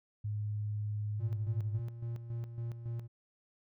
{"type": "tone with vibrato", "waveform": "sine", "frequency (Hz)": 105, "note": "G#2", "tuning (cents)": 19, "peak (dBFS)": -33, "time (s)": [0.24, 1.8], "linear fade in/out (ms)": 10, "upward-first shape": "sine", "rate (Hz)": 20, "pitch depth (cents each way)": 20}
{"type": "tone with tremolo", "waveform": "triangle", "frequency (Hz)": 117, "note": "A#2", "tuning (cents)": 7, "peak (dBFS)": -33, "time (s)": [1.19, 3.08], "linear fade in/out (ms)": 20, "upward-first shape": "square", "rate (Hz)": 3.6, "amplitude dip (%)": 60}
{"effects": []}